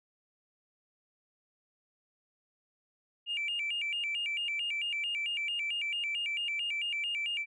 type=tone with vibrato; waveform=sine; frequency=2570 Hz; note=E7; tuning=45 cents flat; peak=-30 dBFS; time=3.26-7.46 s; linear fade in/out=50 ms; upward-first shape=square; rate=4.5 Hz; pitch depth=170 cents each way; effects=tanh soft clip ceiling -27 dBFS